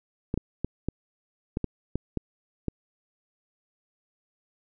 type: clicks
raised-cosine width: 3 ms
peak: -14 dBFS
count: 9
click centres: 0.341 / 0.376 / 0.646 / 0.886 / 1.571 / 1.643 / 1.956 / 2.173 / 2.683 s
effects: none